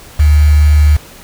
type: tone with quantisation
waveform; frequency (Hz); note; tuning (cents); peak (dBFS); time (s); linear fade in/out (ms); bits
sine; 74.5; D2; +25; -4; 0.19-0.97; 10; 4
effects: pink hiss -36 dBFS RMS until 1.23 s